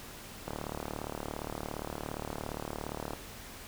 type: click train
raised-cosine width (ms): 1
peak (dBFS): -22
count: 100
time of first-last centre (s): 0.48-3.134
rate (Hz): 37.3
effects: pink hiss -47 dBFS RMS until 3.67 s